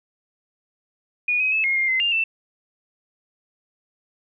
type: tone with pitch steps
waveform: sine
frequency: 2454 / 2529 / 2602 / 2146 / 2119 / 2059 / 2800 / 2666 Hz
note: D#7 / D#7 / E7 / C7 / C7 / C7 / F7 / E7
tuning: -25 / +28 / -23 / +43 / +21 / -28 / +4 / +19 cents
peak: -18 dBFS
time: 1.28-2.24 s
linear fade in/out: 5 ms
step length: 120 ms
effects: none